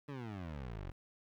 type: exponential sweep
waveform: 20% pulse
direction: down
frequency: 148.7 to 42.39 Hz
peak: -37 dBFS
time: 0.08-0.92 s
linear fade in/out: 10 ms
effects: low-pass 3000 Hz 12 dB/octave + 11-bit